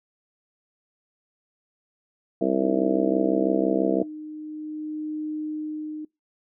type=harmonic tone; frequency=66 Hz; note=C2; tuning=16 cents sharp; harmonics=3 / 4 / 5 / 6 / 7 / 8 / 9 / 10; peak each=-29 / -27 / -25 / -32 / -26 / -32 / -33 / -28 dBFS; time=2.41-4.03 s; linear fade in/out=5 ms
type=tone with tremolo; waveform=sine; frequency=306.6 Hz; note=D#4; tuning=25 cents flat; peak=-27 dBFS; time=2.61-6.05 s; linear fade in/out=5 ms; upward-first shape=sine; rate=0.46 Hz; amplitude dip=55%
effects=noise-tail reverb RT60 0.2 s tail -24 dB re dry